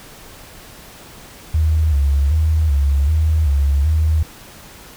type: tone with vibrato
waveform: sine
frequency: 74.2 Hz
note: D2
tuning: 18 cents sharp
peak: -12 dBFS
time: 1.54-4.23 s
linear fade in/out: 5 ms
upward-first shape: square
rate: 1.3 Hz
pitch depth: 100 cents each way
effects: pink hiss -40 dBFS RMS until 4.96 s